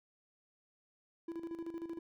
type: tone with tremolo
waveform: triangle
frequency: 333.6 Hz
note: E4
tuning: 21 cents sharp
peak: -36 dBFS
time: 1.28-1.99 s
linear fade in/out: 5 ms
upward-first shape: square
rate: 13 Hz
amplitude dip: 65%
effects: none